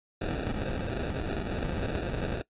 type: noise with sample-and-hold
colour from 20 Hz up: pink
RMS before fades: -32 dBFS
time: 0.21-2.42 s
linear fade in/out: 5 ms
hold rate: 1050 Hz
effects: noise-tail reverb RT60 0.1 s tail -20 dB re dry + resampled to 8000 Hz